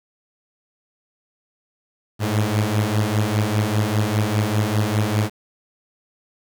sawtooth beating tone pair, 103.83 / 108.83 Hz, G#2 / A2, 0 / -19 cents, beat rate 5 Hz, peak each -17 dBFS, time 2.19-5.3 s, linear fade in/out 50 ms, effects 7-bit

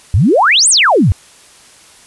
sine exponential two-way sweep, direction up then down, 78.3 to 9870 to 78.3 Hz, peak -6 dBFS, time 0.14-1.12 s, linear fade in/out 0 ms, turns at 0.69 s, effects white hiss -42 dBFS RMS until 2.06 s + resampled to 24000 Hz

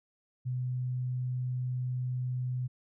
sine tone, 126.1 Hz, B2, 36 cents sharp, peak -30 dBFS, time 0.45-2.68 s, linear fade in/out 20 ms, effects none

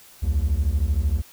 triangle beating tone pair, 65.41 / 78.41 Hz, C2 / D#2, 0 / +14 cents, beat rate 13 Hz, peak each -19 dBFS, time 0.22-1.22 s, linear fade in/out 20 ms, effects tanh soft clip ceiling -11 dBFS + white hiss -49 dBFS RMS until 1.32 s

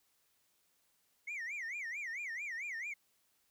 sine tone with vibrato, 2093 Hz, C7, in tune, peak -36 dBFS, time 1.27-2.94 s, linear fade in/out 10 ms, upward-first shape sine, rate 4.5 Hz, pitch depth 260 cents each way, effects tanh soft clip ceiling -38 dBFS + white hiss -75 dBFS RMS until 3.5 s

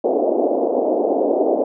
white band-pass noise, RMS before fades -18 dBFS, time 0.04-1.64 s, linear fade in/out 5 ms, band 260 to 690 Hz, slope 48 dB/octave, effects none

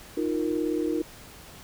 sine chord, Eb suspended second, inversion none, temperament equal, 311.1 / 349.2 / 466.2 Hz, Eb4 / F4 / Bb4, 0 / 0 / 0 cents, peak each -27 / -29 / -31 dBFS, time 0.17-1.02 s, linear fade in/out 5 ms, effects pink hiss -47 dBFS RMS until 1.63 s

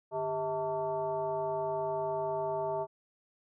sine tone with frequency modulation, 647 Hz, E5, 32 cents flat, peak -30 dBFS, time 0.11-2.87 s, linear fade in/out 50 ms, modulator 248 Hz, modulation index 1.2, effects none

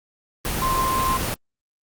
sine tone in noise, 1046.5 Hz, C6, in tune, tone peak -20 dBFS, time 0.62-1.17 s, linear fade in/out 0 ms, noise pink, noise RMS -25 dBFS, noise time 0.45-1.34 s, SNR +2 dB, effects Opus 24 kbps

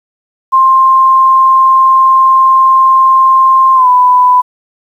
sine tone with pitch glide, 1055 to 996.9 Hz, C6 to B5, +14 to +16 cents, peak -3 dBFS, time 0.52-4.42 s, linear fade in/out 20 ms, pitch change -98 cents, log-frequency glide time 3.75-3.88 s, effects 7-bit

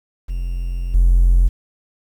triangle tone with level steps, 43.65 Hz, F1, in tune, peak -18 / -6 dBFS, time 0.28-1.49 s, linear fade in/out 20 ms, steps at 0.94 s, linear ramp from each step 5 ms, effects tanh soft clip ceiling -5 dBFS + 8-bit

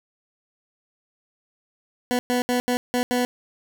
20% pulse tone bursts at uneven times, 246.9 Hz, B3, in tune, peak -15 dBFS, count 6, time 2.11-2.19 / 2.3-2.42 / 2.49-2.6 / 2.68-2.77 / 2.94-3.03 / 3.11-3.25 s, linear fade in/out 0 ms, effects none

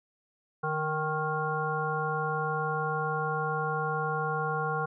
harmonic tone with a mistuned harmonic, 155.56 Hz, D#3, in tune, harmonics 1 / 3 / 5 / 7 / 9, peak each -34 / -34 / -34 / -34 / -34 dBFS, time 0.63-4.86 s, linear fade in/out 10 ms, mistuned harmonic 1, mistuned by -26 cents, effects none

